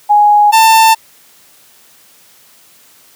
sine / 45% pulse tone pair in turn, 831 / 891.9 Hz, G#5 / A5, +1 / +23 cents, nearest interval minor second, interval 122 cents, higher second, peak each -4 dBFS, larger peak neither, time 0.09-0.52 / 0.52-0.95 s, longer neither, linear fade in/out 20 ms, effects white hiss -45 dBFS RMS until 3.15 s + high-pass 100 Hz 12 dB/octave

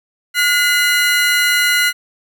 30% pulse tone pair together, 1439 / 2035 Hz, F#6 / C7, -49 / -49 cents, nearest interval tritone, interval 600 cents, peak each -12 dBFS, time 0.34-1.93 s, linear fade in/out 50 ms, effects none

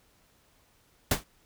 pink noise with exponential decay, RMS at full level -19 dBFS, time 1.11-1.24 s, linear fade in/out 5 ms, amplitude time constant 28 ms, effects pink hiss -65 dBFS RMS until 1.45 s

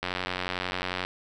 click train, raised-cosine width 0.3 ms, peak -13 dBFS, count 94, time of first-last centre 0.03-1.05 s, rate 91.2 Hz, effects none

